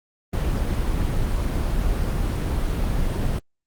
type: noise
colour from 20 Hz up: brown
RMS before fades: -22 dBFS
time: 0.33-3.39 s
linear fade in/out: 5 ms
effects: Opus 24 kbps